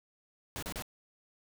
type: noise bursts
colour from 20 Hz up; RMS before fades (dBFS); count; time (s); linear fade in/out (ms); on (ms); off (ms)
pink; -39; 3; 0.56-0.823; 0; 65; 34
effects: none